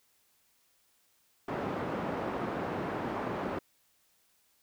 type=band-pass noise; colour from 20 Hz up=pink; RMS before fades=-35 dBFS; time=1.48-3.59 s; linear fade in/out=5 ms; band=180 to 1200 Hz; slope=12 dB/octave; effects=white hiss -70 dBFS RMS until 4.62 s